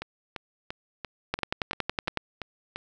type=two click trains; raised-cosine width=0.3 ms; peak=-10 / -18 dBFS; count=10 / 9; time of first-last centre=1.34-2.173 / 0.02-2.76 s; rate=10.8 / 2.92 Hz; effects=none